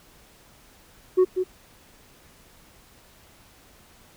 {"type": "tone with echo", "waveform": "sine", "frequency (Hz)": 369.5, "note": "F#4", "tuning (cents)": -2, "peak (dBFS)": -11, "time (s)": [1.17, 1.25], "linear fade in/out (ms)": 20, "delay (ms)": 190, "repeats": 1, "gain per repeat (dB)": -9, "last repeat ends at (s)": 1.44, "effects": ["tanh soft clip ceiling -13 dBFS", "pink hiss -54 dBFS RMS until 4.16 s"]}